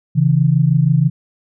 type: tone pair together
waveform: sine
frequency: 135.7 / 161.98 Hz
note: C#3 / E3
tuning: -36 / -30 cents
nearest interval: minor third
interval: 306 cents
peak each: -13 dBFS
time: 0.15-1.1 s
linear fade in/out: 20 ms
effects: none